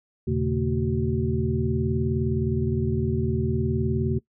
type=tone cluster; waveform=sine; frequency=82.8 / 122.3 / 141.8 / 225.5 / 375.5 Hz; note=E2 / B2 / C#3 / A3 / F#4; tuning=+8 / -16 / +40 / +43 / +26 cents; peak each=-28 dBFS; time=0.27-4.19 s; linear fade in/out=10 ms; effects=noise-tail reverb RT60 0.1 s tail -20 dB re dry